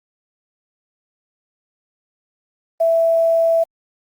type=tone with quantisation; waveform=sine; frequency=661 Hz; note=E5; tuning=5 cents sharp; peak=-12 dBFS; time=2.8-3.64 s; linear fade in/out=10 ms; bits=7; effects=Opus 32 kbps